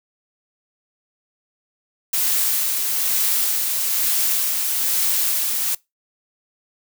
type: noise with tremolo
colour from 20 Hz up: blue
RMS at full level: -19 dBFS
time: 2.13-5.75 s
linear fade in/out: 5 ms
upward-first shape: sine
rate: 1.1 Hz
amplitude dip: 30%
effects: noise-tail reverb RT60 0.2 s tail -23 dB re dry